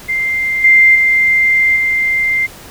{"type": "tone with level steps", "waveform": "sine", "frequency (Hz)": 2093, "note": "C7", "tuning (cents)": 0, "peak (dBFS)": [-13, -4, -8, -11], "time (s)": [0.08, 2.47], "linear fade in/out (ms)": 20, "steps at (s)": [0.64, 0.95, 1.76], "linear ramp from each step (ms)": 5, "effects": ["pink hiss -35 dBFS RMS until 2.7 s"]}